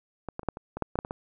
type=clicks; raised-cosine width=1 ms; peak=-20 / -19 / -29 / -11 / -24 / -21 / -13 / -17 / -10 / -22 / -19 dBFS; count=11; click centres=0.287 / 0.394 / 0.432 / 0.487 / 0.571 / 0.77 / 0.823 / 0.956 / 0.989 / 1.049 / 1.109 s; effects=none

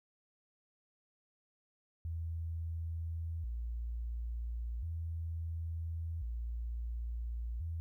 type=tone with vibrato; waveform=sine; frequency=69.3 Hz; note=C#2; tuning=in tune; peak=-36 dBFS; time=2.05-7.8 s; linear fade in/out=0 ms; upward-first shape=square; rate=0.36 Hz; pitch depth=300 cents each way; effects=13-bit

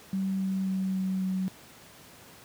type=tone with pitch steps; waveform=sine; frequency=192.1 / 190.99 / 189.89 / 188.8 / 187.71 Hz; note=G3 / G3 / F#3 / F#3 / F#3; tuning=-35 / -45 / +45 / +35 / +25 cents; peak=-26 dBFS; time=0.13-1.48 s; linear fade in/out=0 ms; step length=270 ms; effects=pink hiss -51 dBFS RMS until 2.44 s + high-pass 100 Hz 12 dB/octave

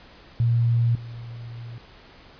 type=tone with level steps; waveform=sine; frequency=117.5 Hz; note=A#2; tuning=14 cents sharp; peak=-17 / -34 dBFS; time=0.4-1.78 s; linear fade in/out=0 ms; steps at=0.95 s; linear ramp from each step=2 ms; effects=pink hiss -49 dBFS RMS until 2.39 s + resampled to 11025 Hz

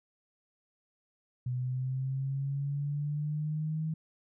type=linear sweep; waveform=sine; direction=up; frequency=124.2 to 159.1 Hz; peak=-30 dBFS; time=1.46-3.94 s; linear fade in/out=5 ms; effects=none

